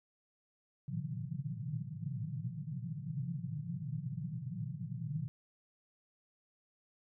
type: band-pass noise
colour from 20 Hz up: pink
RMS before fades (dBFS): -40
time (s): 0.88-5.28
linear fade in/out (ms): 0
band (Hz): 110 to 180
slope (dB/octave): 96
effects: none